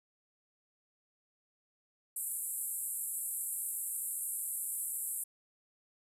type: band-pass noise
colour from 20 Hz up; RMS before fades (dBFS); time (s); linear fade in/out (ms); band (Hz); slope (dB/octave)
white; -38; 2.16-5.24; 5; 7800 to 13000; 96
effects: none